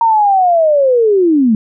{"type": "linear sweep", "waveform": "sine", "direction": "down", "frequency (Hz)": [932.3, 207.7], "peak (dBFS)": -7, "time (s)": [0.01, 1.55], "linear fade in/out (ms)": 2, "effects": []}